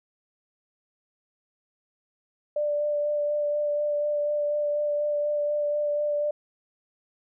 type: tone with vibrato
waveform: sine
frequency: 590 Hz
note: D5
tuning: 8 cents sharp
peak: -23 dBFS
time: 2.56-6.31 s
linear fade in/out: 5 ms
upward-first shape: sine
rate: 4.1 Hz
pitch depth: 13 cents each way
effects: none